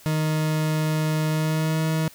40% pulse tone with pitch glide, 155.56 to 158.65 Hz, D#3 to D#3, 0 to +34 cents, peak -20 dBFS, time 0.06-2.08 s, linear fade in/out 0 ms, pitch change +34 cents, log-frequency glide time 1.29-1.82 s, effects white hiss -49 dBFS RMS until 2.14 s

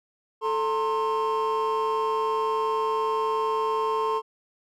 triangle tone cluster, 438.6 / 910 / 1060 Hz, A4 / A#5 / C6, -6 / -42 / +22 cents, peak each -24 / -27 / -24 dBFS, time 0.41-4.22 s, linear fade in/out 50 ms, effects tanh soft clip ceiling -15 dBFS

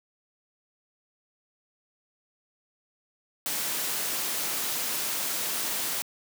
white noise, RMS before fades -30 dBFS, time 3.46-6.02 s, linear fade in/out 0 ms, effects high-pass 150 Hz 12 dB/octave

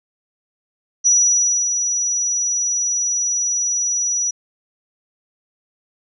sine tone with ADSR envelope, 5860 Hz, F#8, 18 cents flat, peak -10 dBFS, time 1.04-4.31 s, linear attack 26 ms, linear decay 610 ms, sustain -7 dB, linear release 10 ms, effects none

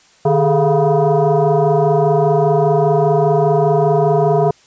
sine tone with frequency modulation, 127.5 Hz, C3, 44 cents flat, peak -10 dBFS, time 0.25-4.51 s, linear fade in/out 5 ms, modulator 280 Hz, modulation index 2.5, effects white hiss -50 dBFS RMS until 4.66 s + resampled to 16000 Hz

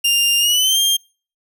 sawtooth tone with pitch glide, 2800 to 3198 Hz, F7 to G7, +4 to +34 cents, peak -10 dBFS, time 0.04-0.97 s, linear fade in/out 10 ms, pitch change +230 cents, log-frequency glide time 0.39-0.79 s, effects noise-tail reverb RT60 0.4 s tail -26 dB re dry

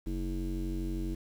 square tone with low-pass filter, 46.25 Hz, F#1, in tune, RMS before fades -34 dBFS, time 0.06-1.15 s, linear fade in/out 10 ms, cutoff 310 Hz, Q 5.2, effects 9-bit

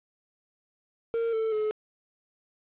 triangle tone with pitch steps, 460.3 / 444.1 / 428.5 Hz, A#4 / A4 / A4, -22 / +16 / -46 cents, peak -23 dBFS, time 1.14-1.71 s, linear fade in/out 0 ms, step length 190 ms, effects resampled to 8000 Hz + 9-bit

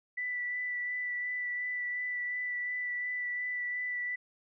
sine tone with vibrato, 1975.5 Hz, B6, in tune, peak -32 dBFS, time 0.17-4.16 s, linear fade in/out 10 ms, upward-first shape sine, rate 2.8 Hz, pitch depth 13 cents each way, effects none

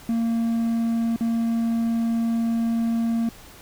triangle tone with dropouts, 229.8 Hz, A#3, 25 cents flat, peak -18 dBFS, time 0.09-3.29 s, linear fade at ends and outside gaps 2 ms, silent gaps 1.162-1.208 s, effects pink hiss -46 dBFS RMS until 3.61 s

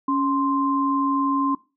sine tone pair together, 278.4 / 1046 Hz, C#4 / C6, +8 / -1 cents, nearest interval octave + major seventh, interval 2291 cents, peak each -21 / -22 dBFS, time 0.08-1.55 s, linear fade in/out 5 ms, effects noise-tail reverb RT60 0.3 s tail -21 dB re dry

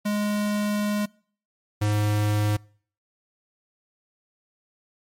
square tone pair in turn, 207.7 / 104.87 Hz, G#3 / G#2, 0 / +17 cents, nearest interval octave, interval 1183 cents, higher first, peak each -23 / -21 dBFS, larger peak second, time 0.05-1.06 / 1.81-2.57 s, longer first, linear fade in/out 10 ms, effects noise-tail reverb RT60 0.5 s tail -25 dB re dry + MP3 64 kbps

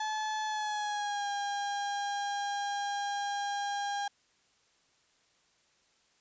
35% pulse tone with pitch glide, 862 to 808.9 Hz, A5 to G#5, -36 to -46 cents, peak -30 dBFS, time 0-4.08 s, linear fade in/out 5 ms, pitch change -110 cents, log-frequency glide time 0.46-1.28 s, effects white hiss -69 dBFS RMS until 6.2 s + resampled to 16000 Hz

